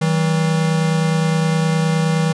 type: tone pair together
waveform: square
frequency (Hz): 160.75 / 190.4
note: E3 / F#3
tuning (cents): -43 / +50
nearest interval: minor third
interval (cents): 293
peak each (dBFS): -16 / -23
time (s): 0.01-2.33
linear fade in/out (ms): 10
effects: resampled to 22050 Hz

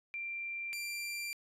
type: tone pair in turn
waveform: sine / sawtooth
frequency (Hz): 2365 / 2365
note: D7 / D7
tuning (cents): +12 / +12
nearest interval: unison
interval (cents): 0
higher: neither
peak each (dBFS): -37 / -34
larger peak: second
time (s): 0.14-0.73 / 0.73-1.33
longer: second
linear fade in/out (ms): 0
effects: resampled to 32000 Hz

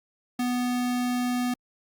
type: tone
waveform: square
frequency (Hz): 246.9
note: B3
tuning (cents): 0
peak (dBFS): -25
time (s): 0.39-1.54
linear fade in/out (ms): 5
effects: Opus 48 kbps

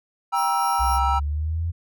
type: chord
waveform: triangle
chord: E diminished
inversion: first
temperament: just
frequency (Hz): 791.1 / 949.3 / 1318.5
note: G5 / Bb5 / E6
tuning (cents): +16 / +31 / 0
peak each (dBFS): -22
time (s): 0.32-1.2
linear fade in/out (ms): 20
type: tone with tremolo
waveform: 15% pulse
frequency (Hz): 5588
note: F8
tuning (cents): 0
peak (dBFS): -26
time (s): 0.34-1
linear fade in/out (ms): 50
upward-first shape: sine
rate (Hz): 3.7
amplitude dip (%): 30
type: exponential sweep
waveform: sine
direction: up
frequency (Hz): 61.5 to 86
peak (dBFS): -22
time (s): 0.79-1.72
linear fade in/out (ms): 20
effects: none

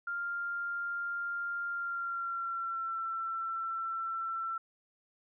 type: tone with pitch glide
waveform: sine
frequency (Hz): 1396.9 to 1343.1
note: F6 to E6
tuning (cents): 0 to +32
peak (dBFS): -33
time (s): 0.07-4.58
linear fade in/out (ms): 5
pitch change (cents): -68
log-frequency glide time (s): 1.69-2.98
effects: none

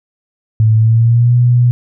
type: tone with pitch glide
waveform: sine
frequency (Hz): 110 to 122.05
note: A2 to B2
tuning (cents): 0 to -20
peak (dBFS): -6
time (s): 0.6-1.71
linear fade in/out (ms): 0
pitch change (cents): +180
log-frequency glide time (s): 0.76-1.35
effects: none

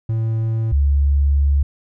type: tone pair in turn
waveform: triangle / sine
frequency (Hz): 112.1 / 70.62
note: A2 / C#2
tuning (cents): +33 / +33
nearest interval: minor sixth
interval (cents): 800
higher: first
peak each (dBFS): -15 / -12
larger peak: second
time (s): 0.09-0.72 / 0.72-1.63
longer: second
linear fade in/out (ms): 5
effects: none

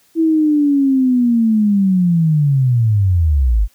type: linear sweep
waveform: sine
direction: down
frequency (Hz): 329.6 to 46.25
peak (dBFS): -10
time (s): 0.15-3.68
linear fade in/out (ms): 50
effects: white hiss -55 dBFS RMS until 3.74 s

